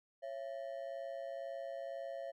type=ring-modulated tone; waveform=triangle; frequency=611 Hz; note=D#5; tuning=32 cents flat; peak=-36 dBFS; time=0.22-2.32 s; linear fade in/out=20 ms; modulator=61 Hz; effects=none